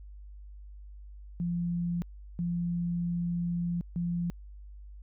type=tone bursts at uneven times; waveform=sine; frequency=172.9 Hz; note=F3; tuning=17 cents flat; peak=-28 dBFS; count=3; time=1.4-2.02 / 2.39-3.81 / 3.96-4.3 s; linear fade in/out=0 ms; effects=added 50 Hz sine -44 dBFS peak until 5.02 s